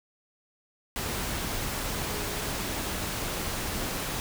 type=tone in noise; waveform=sine; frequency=415.3 Hz; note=G#4; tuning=in tune; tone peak=-41 dBFS; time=2.1-2.51 s; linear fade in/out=0 ms; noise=pink; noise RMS=-32 dBFS; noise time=0.96-4.2 s; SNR=-12 dB; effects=none